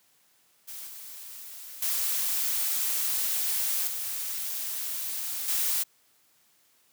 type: noise with level steps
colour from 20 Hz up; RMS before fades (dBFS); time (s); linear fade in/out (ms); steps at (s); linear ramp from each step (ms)
blue; -40 / -43 / -28 / -33 / -27; 0.67-5.84; 20; 0.87 / 1.82 / 3.87 / 5.48; 5
effects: white hiss -65 dBFS RMS until 6.92 s + high-pass 80 Hz 12 dB/octave